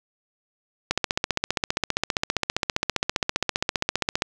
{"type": "click train", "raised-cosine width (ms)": 0.2, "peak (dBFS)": -4, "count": 51, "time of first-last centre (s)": [0.91, 4.221], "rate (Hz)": 15.1, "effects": []}